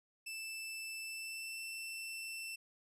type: tone with pitch glide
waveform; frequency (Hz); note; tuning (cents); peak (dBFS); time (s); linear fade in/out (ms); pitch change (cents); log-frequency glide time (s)
sawtooth; 2645 to 2674; E7 to E7; +5 to +24; -39; 0.26-2.56; 10; +19; 1.02-1.63
effects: resampled to 32000 Hz